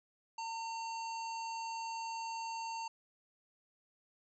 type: harmonic tone with a mistuned harmonic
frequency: 910 Hz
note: A#5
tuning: 42 cents flat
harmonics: 1 / 3 / 5 / 7 / 8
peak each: -39 / -49 / -50 / -54 / -57 dBFS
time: 0.38-2.88 s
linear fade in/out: 5 ms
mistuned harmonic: 8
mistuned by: +41 cents
effects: none